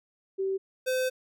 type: tone pair in turn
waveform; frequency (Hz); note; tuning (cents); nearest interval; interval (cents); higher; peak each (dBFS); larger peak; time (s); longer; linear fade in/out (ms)
sine / square; 385.5 / 513.4; G4 / C5; -29 / -33; perfect fourth; 496; second; -26; neither; 0.38-0.58 / 0.86-1.1; second; 20
effects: none